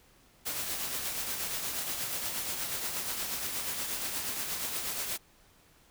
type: noise with tremolo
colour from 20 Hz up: white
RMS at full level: -33 dBFS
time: 0.45-5.18 s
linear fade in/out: 20 ms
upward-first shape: triangle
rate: 8.4 Hz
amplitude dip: 45%
effects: pink hiss -62 dBFS RMS until 5.9 s